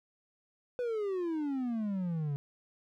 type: exponential sweep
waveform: triangle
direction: down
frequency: 502 to 138.59 Hz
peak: -29 dBFS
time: 0.79-2.36 s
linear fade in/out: 0 ms
effects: none